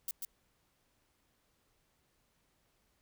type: noise with echo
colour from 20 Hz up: violet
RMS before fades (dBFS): -37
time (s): 0.08-0.11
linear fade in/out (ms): 2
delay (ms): 140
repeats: 1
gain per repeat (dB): -3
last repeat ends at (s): 0.25
effects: pink hiss -75 dBFS RMS until 3.01 s